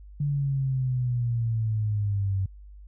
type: exponential sweep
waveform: sine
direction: down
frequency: 146.1 to 94.8 Hz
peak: -23 dBFS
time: 0.2-2.46 s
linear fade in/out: 5 ms
effects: added 50 Hz sine -43 dBFS peak until 2.87 s